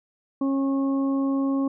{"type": "harmonic tone", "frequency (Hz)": 272.8, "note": "C#4", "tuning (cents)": -28, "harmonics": [1, 2, 3, 4], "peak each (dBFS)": [-21, -33, -42, -36], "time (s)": [0.41, 1.68], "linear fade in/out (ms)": 5, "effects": []}